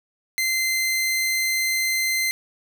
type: tone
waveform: sawtooth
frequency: 2074 Hz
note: C7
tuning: 16 cents flat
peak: -17 dBFS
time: 0.38-2.31 s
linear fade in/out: 0 ms
effects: none